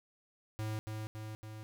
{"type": "tone with echo", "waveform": "square", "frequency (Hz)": 108.4, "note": "A2", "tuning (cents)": -25, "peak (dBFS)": -36, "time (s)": [0.59, 0.79], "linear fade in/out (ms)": 0, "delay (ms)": 280, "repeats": 3, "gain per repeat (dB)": -3, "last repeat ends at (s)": 1.63, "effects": []}